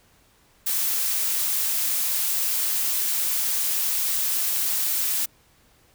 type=noise; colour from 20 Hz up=blue; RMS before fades=-24 dBFS; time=0.66-5.26 s; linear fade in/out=10 ms; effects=pink hiss -59 dBFS RMS until 5.94 s